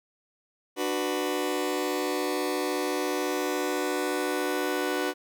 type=chord; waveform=sawtooth; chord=B minor; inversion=first; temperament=just; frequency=296.3 / 370.4 / 493.9 Hz; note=D4 / F#4 / B4; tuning=+15 / +2 / 0 cents; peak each=-27 / -26 / -28 dBFS; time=0.76-5.14 s; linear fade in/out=50 ms; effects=none